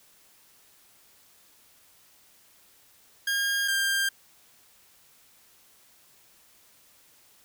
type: tone pair in turn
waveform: sawtooth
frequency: 1620 / 1594 Hz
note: G#6 / G6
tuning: -43 / +28 cents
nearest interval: unison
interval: 29 cents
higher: first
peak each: -21 / -20 dBFS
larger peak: second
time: 3.27-3.68 / 3.68-4.09 s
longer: neither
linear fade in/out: 5 ms
effects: white hiss -59 dBFS RMS until 7.44 s